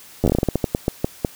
slowing click train, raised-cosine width 2 ms, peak -4 dBFS, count 16, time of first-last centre 0.24-1.248 s, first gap 10 ms, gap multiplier 1.24, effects white hiss -44 dBFS RMS until 1.35 s

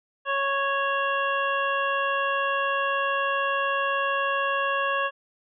harmonic tone, 553 Hz, C#5, 4 cents flat, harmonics 1 / 2 / 3 / 5 / 6, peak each -29 / -26 / -28 / -32 / -40 dBFS, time 0.25-5.11 s, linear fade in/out 50 ms, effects none

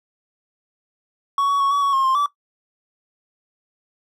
triangle tone with pitch steps, 1117 / 1126 / 1108 / 1135 / 1117 / 1072 / 1055 / 1155 Hz, C#6 / C#6 / C#6 / C#6 / C#6 / C6 / C6 / D6, +13 / +27 / -1 / +41 / +13 / +42 / +14 / -29 cents, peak -14 dBFS, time 1.38-2.26 s, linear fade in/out 2 ms, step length 110 ms, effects noise-tail reverb RT60 0.1 s tail -17 dB re dry

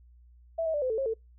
sine tone with pitch steps, 658 / 641 / 588 / 512 / 442.3 / 540 / 447.1 Hz, E5 / E5 / D5 / C5 / A4 / C#5 / A4, -3 / -49 / +2 / -38 / +9 / -45 / +28 cents, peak -26 dBFS, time 0.58-1.14 s, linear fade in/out 10 ms, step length 80 ms, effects noise-tail reverb RT60 0.2 s tail -26 dB re dry + added 60 Hz sine -53 dBFS peak until 1.38 s

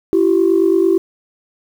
sine tone pair together, 335.6 / 384.5 Hz, E4 / G4, +31 / -33 cents, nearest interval major second, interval 236 cents, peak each -12 dBFS, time 0.13-0.98 s, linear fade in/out 0 ms, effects tanh soft clip ceiling -4 dBFS + 7-bit

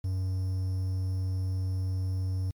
triangle tone with quantisation, 93.5 Hz, F#2, 19 cents sharp, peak -25 dBFS, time 0.04-2.51 s, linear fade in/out 5 ms, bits 9, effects MP3 96 kbps

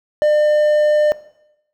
triangle tone, 601 Hz, D5, 40 cents sharp, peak -9 dBFS, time 0.22-1.12 s, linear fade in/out 0 ms, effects noise-tail reverb RT60 0.8 s tail -17 dB re dry

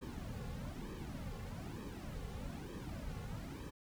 brown noise with flanger, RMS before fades -45 dBFS, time 0.01-3.71 s, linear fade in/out 20 ms, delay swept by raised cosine 1.4 to 3.2 ms, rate 1.1 Hz, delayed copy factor -0.8, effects none

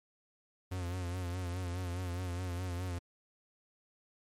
45% pulse tone with vibrato, 89.5 Hz, F2, 43 cents sharp, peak -35 dBFS, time 0.71-2.99 s, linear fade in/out 10 ms, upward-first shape sine, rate 4.8 Hz, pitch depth 59 cents each way, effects MP3 64 kbps

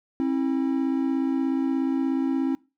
triangle tone pair together, 268.2 / 325 Hz, C4 / E4, +43 / -24 cents, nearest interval minor third, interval 333 cents, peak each -21 / -25 dBFS, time 0.2-2.55 s, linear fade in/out 0 ms, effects noise-tail reverb RT60 0.3 s tail -23 dB re dry

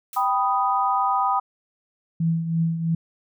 blue noise with exponential decay, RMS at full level -35 dBFS, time 0.13-0.36 s, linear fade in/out 2 ms, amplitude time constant 50 ms
sine chord, G augmented, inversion none, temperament equal, 784 / 987.8 / 1244.5 Hz, G5 / B5 / D#6, 0 / 0 / 0 cents, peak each -23 dBFS, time 0.16-1.4 s, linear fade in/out 10 ms
sine tone with tremolo, 164.81 Hz, E3, in tune, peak -17 dBFS, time 2.2-2.95 s, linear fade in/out 5 ms, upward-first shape triangle, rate 3 Hz, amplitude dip 65%
effects none

